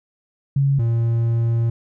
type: tone pair in turn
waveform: sine / triangle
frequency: 138.59 / 115.87 Hz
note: C#3 / A#2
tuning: 0 / -10 cents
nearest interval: minor third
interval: 310 cents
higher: first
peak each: -14 dBFS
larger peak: neither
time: 0.56-0.79 / 0.79-1.7 s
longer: second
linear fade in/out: 5 ms
effects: none